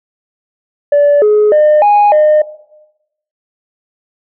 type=tone with pitch steps; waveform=sine; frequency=579 / 421.7 / 605 / 825 / 609 Hz; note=D5 / G#4 / D#5 / G#5 / D#5; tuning=-25 / +26 / -49 / -12 / -37 cents; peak=-3 dBFS; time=0.92-2.42 s; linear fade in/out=5 ms; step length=300 ms; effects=noise-tail reverb RT60 0.9 s tail -18 dB re dry + tanh soft clip ceiling -3 dBFS